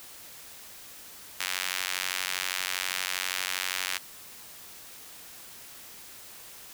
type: tone with high-pass filter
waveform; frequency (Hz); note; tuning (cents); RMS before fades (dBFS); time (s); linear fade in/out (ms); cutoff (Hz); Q
sawtooth; 92.5; F#2; 0; -32; 1.4-3.98; 5; 2100; 1
effects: white hiss -47 dBFS RMS until 6.73 s